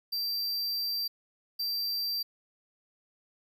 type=tone bursts at uneven times; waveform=square; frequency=4699 Hz; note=D8; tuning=in tune; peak=-30 dBFS; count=2; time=0.12-1.08 / 1.59-2.23 s; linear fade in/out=10 ms; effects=11-bit